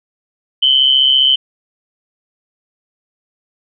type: tone pair together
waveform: sine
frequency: 2992 / 3127 Hz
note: F#7 / G7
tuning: +19 / -5 cents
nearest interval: minor second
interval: 76 cents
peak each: -11 dBFS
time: 0.62-1.36 s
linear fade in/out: 10 ms
effects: none